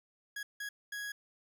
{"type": "tone bursts at uneven times", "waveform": "40% pulse", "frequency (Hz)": 1661.2, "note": "G#6", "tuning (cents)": 0, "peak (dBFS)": -37, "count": 3, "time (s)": [[0.36, 0.43], [0.6, 0.69], [0.92, 1.12]], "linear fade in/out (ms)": 5, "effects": []}